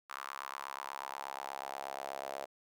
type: tone with high-pass filter sweep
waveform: sawtooth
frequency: 68.3 Hz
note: C#2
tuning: 25 cents flat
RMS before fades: -43 dBFS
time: 0.09-2.46 s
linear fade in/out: 20 ms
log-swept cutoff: 1200 to 630 Hz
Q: 3.7
effects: none